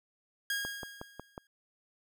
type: tone with exponential decay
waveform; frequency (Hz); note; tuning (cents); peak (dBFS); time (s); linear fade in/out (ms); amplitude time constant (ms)
sawtooth; 1633; G#6; -30; -27; 0.5-1.47; 2; 210
type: click train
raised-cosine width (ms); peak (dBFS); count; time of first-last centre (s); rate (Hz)
1; -26; 5; 0.65-1.379; 5.49
effects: none